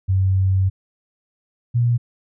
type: tone pair in turn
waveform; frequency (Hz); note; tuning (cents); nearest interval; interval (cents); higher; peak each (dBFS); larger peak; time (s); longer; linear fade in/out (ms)
sine; 95 / 119.69; F#2 / A#2; +46 / +46; major third; 400; second; -14; neither; 0.08-0.7 / 1.74-1.98; first; 20
effects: none